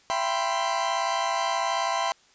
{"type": "chord", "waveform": "40% pulse", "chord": "C major seventh", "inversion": "first", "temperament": "equal with one note detuned", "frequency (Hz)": [671.6, 784, 987.8, 1046.5], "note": ["E5", "G5", "B5", "C6"], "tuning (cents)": [32, 0, 0, 0], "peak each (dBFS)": -29, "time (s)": [0.1, 2.12], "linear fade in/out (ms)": 0, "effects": ["white hiss -59 dBFS RMS until 2.34 s", "resampled to 16000 Hz"]}